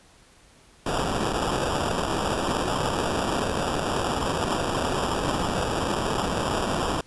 white noise with sample-and-hold, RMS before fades -26 dBFS, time 0.86-7.01 s, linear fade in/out 5 ms, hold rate 2100 Hz, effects pink hiss -55 dBFS RMS until 7.06 s + resampled to 24000 Hz

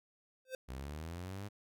square tone with exponential growth, 519 Hz, C5, 14 cents flat, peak -36 dBFS, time 0.45-0.55 s, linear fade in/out 2 ms, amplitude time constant 21 ms
sawtooth linear sweep, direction up, 61.74 to 103.83 Hz, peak -38 dBFS, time 0.68-1.49 s, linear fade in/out 20 ms
effects none

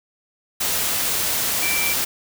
sine tone in noise, 2340 Hz, D7, 7 cents flat, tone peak -23 dBFS, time 1.62-1.94 s, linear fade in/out 10 ms, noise white, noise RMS -22 dBFS, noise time 0.6-2.05 s, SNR -4 dB, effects none

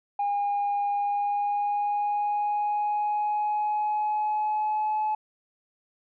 sine tone with pitch glide, 813 to 856.9 Hz, G#5 to A5, -37 to -46 cents, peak -22 dBFS, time 0.19-5.15 s, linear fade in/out 5 ms, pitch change +91 cents, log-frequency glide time 0.91-5.01 s, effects tanh soft clip ceiling -21 dBFS

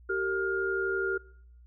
sine tone cluster, 383.5 / 455.5 / 1413 Hz, G4 / A#4 / F6, -38 / -40 / +20 cents, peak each -30 / -36 / -30 dBFS, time 0.09-1.18 s, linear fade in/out 10 ms, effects noise-tail reverb RT60 0.7 s tail -24 dB re dry + added 60 Hz sine -51 dBFS peak until 1.66 s

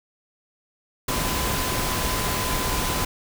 sine tone in noise, 1014 Hz, B5, 45 cents sharp, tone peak -32 dBFS, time 1.08-3.05 s, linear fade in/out 5 ms, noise pink, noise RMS -25 dBFS, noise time 1.08-3.05 s, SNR -10 dB, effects none

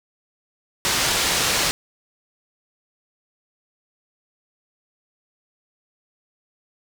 white low-pass noise, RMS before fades -21 dBFS, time 0.85-1.71 s, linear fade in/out 0 ms, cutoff 6400 Hz, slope 12 dB/octave, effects none

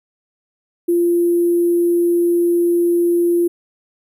sine tone with sample-and-hold, 345.3 Hz, F4, 20 cents flat, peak -12 dBFS, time 0.88-3.48 s, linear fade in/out 10 ms, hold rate 11025 Hz, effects none

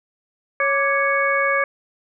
harmonic tone with a mistuned harmonic, 554.4 Hz, C#5, in tune, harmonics 1 / 2 / 3 / 4, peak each -22 / -22 / -22 / -22 dBFS, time 0.6-1.64 s, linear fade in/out 2 ms, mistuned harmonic 2, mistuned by +91 cents, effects none

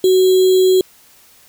sine tone with sample-and-hold, 373.1 Hz, F#4, 14 cents sharp, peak -8 dBFS, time 0.04-0.81 s, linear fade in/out 2 ms, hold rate 3675 Hz, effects white hiss -48 dBFS RMS until 1.48 s

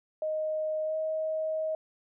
sine tone with pitch glide, 622.3 to 630.6 Hz, D#5 to D#5, 0 to +23 cents, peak -28 dBFS, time 0.22-1.75 s, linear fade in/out 2 ms, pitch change +23 cents, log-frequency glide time 0.84-0.96 s, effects none

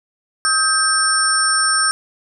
sine tone cluster, 1276 / 1581 / 5420 / 8760 Hz, D#6 / G6 / E8 / C#9, +43 / +14 / +47 / -22 cents, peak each -19 dBFS, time 0.45-1.91 s, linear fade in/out 0 ms, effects none

